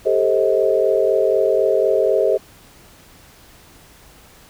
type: chord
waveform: sine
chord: A half-diminished seventh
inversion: third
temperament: just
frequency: 396 / 440 / 528 / 633.6 Hz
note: G4 / A4 / C5 / Eb5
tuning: +18 / 0 / +16 / +31 cents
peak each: -19 dBFS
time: 0.05-2.38 s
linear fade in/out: 20 ms
effects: pink hiss -47 dBFS RMS until 4.49 s